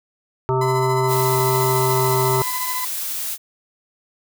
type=harmonic tone; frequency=130 Hz; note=C3; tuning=11 cents flat; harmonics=1 / 3 / 5 / 7 / 9 / 10; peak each=-21 / -20 / -30 / -23 / -31 / -30 dBFS; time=0.49-2.42 s; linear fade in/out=0 ms
type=tone with tremolo; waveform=35% pulse; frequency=1009 Hz; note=B5; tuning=37 cents sharp; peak=-22 dBFS; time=0.61-2.85 s; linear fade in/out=5 ms; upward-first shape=sine; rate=14 Hz; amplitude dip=45%
type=noise; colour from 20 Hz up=blue; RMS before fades=-26 dBFS; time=1.07-3.38 s; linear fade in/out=50 ms
effects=none